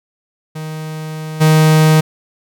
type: tone with level steps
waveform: 45% pulse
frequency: 156.4 Hz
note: D#3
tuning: 9 cents sharp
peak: -23 / -7 dBFS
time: 0.55-2.01 s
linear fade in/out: 10 ms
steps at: 1.4 s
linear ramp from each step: 20 ms
effects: none